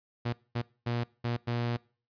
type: tone bursts at uneven times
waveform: sawtooth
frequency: 119.2 Hz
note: A#2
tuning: 39 cents sharp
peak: -25 dBFS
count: 5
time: 0.25-0.33 / 0.55-0.62 / 0.86-1.04 / 1.24-1.37 / 1.47-1.77 s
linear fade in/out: 10 ms
effects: noise-tail reverb RT60 0.4 s tail -23 dB re dry + resampled to 11025 Hz